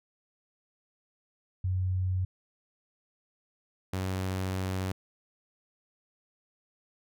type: tone pair in turn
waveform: sine / sawtooth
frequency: 92.5 / 94.01 Hz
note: F#2 / F#2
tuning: 0 / +28 cents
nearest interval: unison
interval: 28 cents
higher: second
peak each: -26 dBFS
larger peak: neither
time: 1.64-2.25 / 3.93-4.92 s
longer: second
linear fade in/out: 5 ms
effects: none